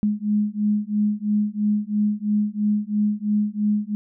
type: beating tone pair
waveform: sine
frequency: 207.7 / 210.7 Hz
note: G#3 / G#3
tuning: 0 / +25 cents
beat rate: 3 Hz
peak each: -22 dBFS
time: 0.03-3.95 s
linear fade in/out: 0 ms
effects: none